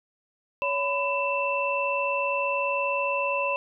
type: tone cluster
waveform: sine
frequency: 561 / 1002 / 2667 Hz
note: C#5 / B5 / E7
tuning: +21 / +25 / +20 cents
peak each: -28 dBFS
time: 0.62-3.56 s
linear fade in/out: 0 ms
effects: none